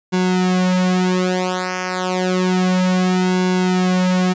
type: tone with flanger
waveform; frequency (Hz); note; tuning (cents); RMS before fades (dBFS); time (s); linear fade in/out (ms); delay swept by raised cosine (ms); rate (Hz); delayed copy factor
sawtooth; 183.4; F#3; -15; -17; 0.12-4.34; 20; 1.6 to 5.2; 0.3; -0.95
effects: resampled to 16000 Hz